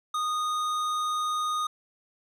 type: tone with tanh clipping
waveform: sine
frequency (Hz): 1235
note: D#6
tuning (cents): -13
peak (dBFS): -28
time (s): 0.14-1.67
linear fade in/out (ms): 5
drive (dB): 15
effects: none